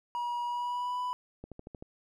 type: tone with pitch glide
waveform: triangle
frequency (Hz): 961 to 992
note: B5 to B5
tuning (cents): -48 to +7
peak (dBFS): -29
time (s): 0.15-1.13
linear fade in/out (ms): 0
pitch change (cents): +55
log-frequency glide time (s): 0.44-1
type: click train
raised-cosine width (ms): 2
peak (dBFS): -30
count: 6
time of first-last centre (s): 1.44-1.825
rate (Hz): 13
effects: none